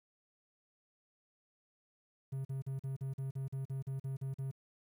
triangle tone bursts, 134.3 Hz, C3, 46 cents sharp, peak -34 dBFS, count 13, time 2.32-4.514 s, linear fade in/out 10 ms, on 130 ms, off 42 ms, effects 11-bit

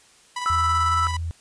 sawtooth tone with tremolo, 987.8 Hz, B5, in tune, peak -22 dBFS, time 0.36-1.17 s, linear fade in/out 5 ms, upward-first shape square, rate 18 Hz, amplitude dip 35%
sine tone, 1319 Hz, E6, 1 cent sharp, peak -19 dBFS, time 0.46-1.07 s, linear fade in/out 0 ms
sine tone with pitch glide, 82.41 to 83.13 Hz, E2 to E2, 0 to +15 cents, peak -25 dBFS, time 0.5-1.31 s, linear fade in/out 0 ms, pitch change +15 cents, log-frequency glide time 0.7-0.96 s
effects white hiss -54 dBFS RMS until 1.4 s + resampled to 22050 Hz

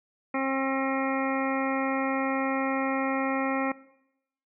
harmonic tone, 268.1 Hz, C4, 42 cents sharp, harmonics 1 / 2 / 3 / 4 / 5 / 7 / 8 / 9, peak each -29 / -32 / -34 / -35 / -36 / -37 / -38 / -39 dBFS, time 0.34-3.72 s, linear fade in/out 5 ms, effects noise-tail reverb RT60 0.8 s tail -19 dB re dry

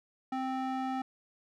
square tone with band-pass filter, 261.6 Hz, C4, in tune, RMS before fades -34 dBFS, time 0.32-1.02 s, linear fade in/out 5 ms, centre 740 Hz, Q 1.1, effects none

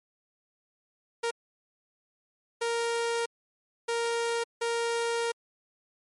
sawtooth tone bursts at uneven times, 466.2 Hz, A#4, in tune, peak -23 dBFS, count 4, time 1.23-1.31 / 2.61-3.26 / 3.88-4.44 / 4.61-5.32 s, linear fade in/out 10 ms, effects MP3 48 kbps

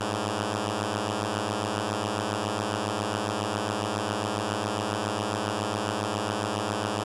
5% pulse beating tone pair, 100 / 107.3 Hz, G2 / A2, +35 / -43 cents, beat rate 7.3 Hz, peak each -19 / -18 dBFS, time 0-7.04 s, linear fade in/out 10 ms, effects resampled to 24000 Hz + 9-bit

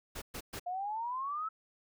pink noise bursts, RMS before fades -42 dBFS, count 3, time 0.15-0.597 s, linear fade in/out 10 ms, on 69 ms, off 120 ms
sine exponential sweep, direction up, 700 to 1322 Hz, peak -34 dBFS, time 0.66-1.49 s, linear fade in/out 10 ms
effects none

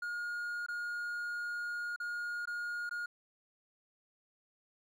triangle tone with dropouts, 1429 Hz, F6, 39 cents sharp, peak -34 dBFS, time 0.02-3.06 s, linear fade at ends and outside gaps 5 ms, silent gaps 0.664-0.684 / 1.962-2 / 2.456-2.473 / 2.894-2.91 s, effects none

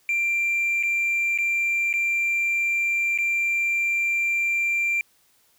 triangle tone with dropouts, 2367 Hz, D7, 13 cents sharp, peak -18 dBFS, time 0.09-5.01 s, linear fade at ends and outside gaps 1 ms, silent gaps 0.828-0.834 / 1.377-1.386 / 1.929-1.938 / 3.177-3.186 s, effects tanh soft clip ceiling -15 dBFS + white hiss -62 dBFS RMS until 5.58 s

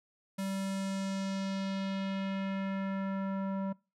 square tone with low-pass filter sweep, 193.9 Hz, G3, 19 cents flat, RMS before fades -35 dBFS, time 0.38-3.73 s, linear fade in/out 10 ms, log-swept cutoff 12000 to 980 Hz, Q 1.4, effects noise-tail reverb RT60 0.3 s tail -24 dB re dry

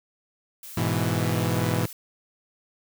blue noise, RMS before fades -41 dBFS, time 0.63-1.93 s, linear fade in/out 2 ms
sawtooth chord, E major, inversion first, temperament equal, 103.83 / 123.47 / 164.81 Hz, G#2 / B2 / E3, 0 / 0 / 0 cents, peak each -23 dBFS, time 0.77-1.86 s, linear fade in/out 5 ms
effects none

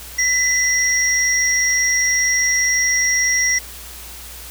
sine tone pair together, 1998 / 5663 Hz, B6 / F8, +20 / +23 cents, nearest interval octave + tritone, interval 1803 cents, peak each -17 dBFS, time 0.18-3.59 s, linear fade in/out 10 ms, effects added 60 Hz sine -39 dBFS peak until 4.5 s + white hiss -36 dBFS RMS until 4.5 s

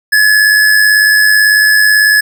square tone with amplitude modulation, 1705 Hz, G#6, 45 cents sharp, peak -4 dBFS, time 0.12-2.21 s, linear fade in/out 10 ms, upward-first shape sine, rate 98.1 Hz, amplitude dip 45%, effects none

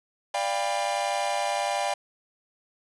45% pulse chord, G dominant seventh, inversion second, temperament equal with one note detuned, 587.3 / 698.5 / 800 / 987.8 Hz, D5 / F5 / G5 / B5, 0 / 0 / +35 / 0 cents, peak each -31 / -31 / -29 / -34 dBFS, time 0.34-1.94 s, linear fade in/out 5 ms, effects resampled to 24000 Hz + 9-bit

